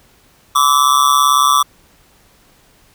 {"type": "tone with amplitude modulation", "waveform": "square", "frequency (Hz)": 1159, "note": "D6", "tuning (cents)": -23, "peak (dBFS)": -6, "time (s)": [0.55, 1.63], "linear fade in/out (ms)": 10, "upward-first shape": "sine", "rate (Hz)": 138, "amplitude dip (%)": 90, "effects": ["pink hiss -51 dBFS RMS until 2.94 s"]}